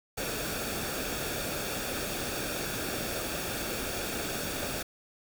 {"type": "noise with comb filter", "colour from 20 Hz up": "pink", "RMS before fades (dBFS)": -34, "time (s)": [0.17, 4.83], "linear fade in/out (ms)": 10, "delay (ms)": 0.99, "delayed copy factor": -0.55, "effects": []}